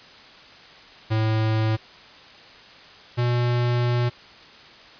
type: tone pair in turn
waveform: square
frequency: 109.9 / 121.23 Hz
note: A2 / B2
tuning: -2 / -32 cents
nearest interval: major second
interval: 170 cents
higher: second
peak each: -20 / -20 dBFS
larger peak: neither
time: 1.1-1.77 / 3.17-4.1 s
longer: second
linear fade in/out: 20 ms
effects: white hiss -46 dBFS RMS until 4.99 s + resampled to 11025 Hz